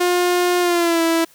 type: tone with pitch glide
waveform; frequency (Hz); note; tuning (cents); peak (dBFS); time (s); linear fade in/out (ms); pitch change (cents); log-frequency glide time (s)
sawtooth; 355.8 to 330.1; F4 to E4; +32 to +2; -11; 0-1.25; 10; -130; 0.6-1.02
effects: white hiss -51 dBFS RMS until 1.34 s